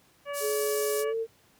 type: harmonic tone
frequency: 572 Hz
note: D5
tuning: 46 cents flat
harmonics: 1 / 2 / 3 / 4 / 5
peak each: -33 / -39 / -43 / -45 / -47 dBFS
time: 0.25-1.14 s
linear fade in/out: 50 ms
type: band-pass noise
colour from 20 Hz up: white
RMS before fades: -36 dBFS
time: 0.33-1.05 s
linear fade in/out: 50 ms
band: 4700 to 14000 Hz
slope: 24 dB/octave
type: tone with pitch glide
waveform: sine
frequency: 424.2 to 452 Hz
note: G#4 to A4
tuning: +37 to +47 cents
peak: -27 dBFS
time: 0.4-1.27 s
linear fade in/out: 50 ms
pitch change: +110 cents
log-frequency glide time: 0.98-1.15 s
effects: pink hiss -62 dBFS RMS until 1.59 s + high-pass 80 Hz 12 dB/octave